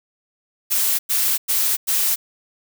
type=noise bursts; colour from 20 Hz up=blue; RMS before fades=-19 dBFS; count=4; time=0.7-2.16 s; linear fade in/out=20 ms; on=290 ms; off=100 ms; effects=none